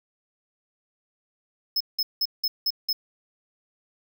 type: tone bursts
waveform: square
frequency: 5180 Hz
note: E8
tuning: 31 cents flat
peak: -22 dBFS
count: 6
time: 1.76-2.93 s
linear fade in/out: 5 ms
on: 45 ms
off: 180 ms
effects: none